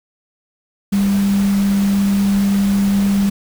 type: tone in noise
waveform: sine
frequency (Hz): 198.8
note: G3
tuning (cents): +25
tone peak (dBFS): -12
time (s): 0.92-3.3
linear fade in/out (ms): 10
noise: pink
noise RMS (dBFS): -29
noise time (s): 0.92-3.3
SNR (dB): +14
effects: none